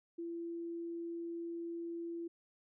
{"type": "tone", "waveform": "sine", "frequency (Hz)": 337.9, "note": "E4", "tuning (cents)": 43, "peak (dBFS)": -39, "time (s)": [0.18, 2.28], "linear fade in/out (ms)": 10, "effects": []}